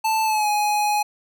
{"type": "tone with pitch glide", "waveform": "square", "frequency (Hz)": [880, 835.9], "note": ["A5", "G#5"], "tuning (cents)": [0, 11], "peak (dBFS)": -19, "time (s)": [0.04, 1.03], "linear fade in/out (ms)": 10, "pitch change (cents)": -89, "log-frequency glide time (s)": [0.24, 0.48], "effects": []}